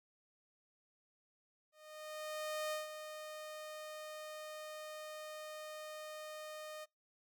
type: tone with ADSR envelope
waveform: sawtooth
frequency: 615 Hz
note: D#5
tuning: 20 cents flat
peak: -33 dBFS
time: 1.72-6.86 s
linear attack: 1000 ms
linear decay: 150 ms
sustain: -9 dB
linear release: 27 ms
effects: noise-tail reverb RT60 0.2 s tail -25 dB re dry